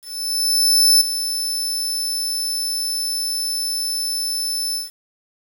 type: tone with ADSR envelope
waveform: sawtooth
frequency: 5274 Hz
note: E8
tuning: in tune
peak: -7 dBFS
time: 0.01-4.91 s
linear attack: 1000 ms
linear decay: 6 ms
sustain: -11 dB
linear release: 160 ms
effects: 7-bit